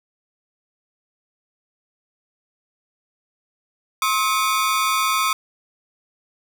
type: ring-modulated tone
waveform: sawtooth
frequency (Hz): 1174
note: D6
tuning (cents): -1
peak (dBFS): -11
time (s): 4.02-5.33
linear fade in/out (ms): 2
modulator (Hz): 109
effects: none